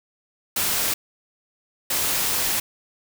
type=noise bursts at uneven times; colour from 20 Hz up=white; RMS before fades=-23 dBFS; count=2; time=0.56-0.94 / 1.9-2.6 s; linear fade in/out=5 ms; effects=none